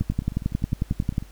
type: two click trains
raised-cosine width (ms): 5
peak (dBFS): -10 / -22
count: 14 / 13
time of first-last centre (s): 0.01-1.181 / 0.02-1.225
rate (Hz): 11.1 / 9.96
effects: added 50 Hz sine -45 dBFS peak until 1.31 s + pink hiss -53 dBFS RMS until 1.31 s